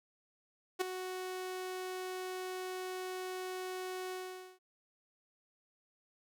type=tone with ADSR envelope; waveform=sawtooth; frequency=370 Hz; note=F#4; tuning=in tune; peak=-24 dBFS; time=0.79-4.59 s; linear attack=23 ms; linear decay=9 ms; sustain=-11 dB; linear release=470 ms; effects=none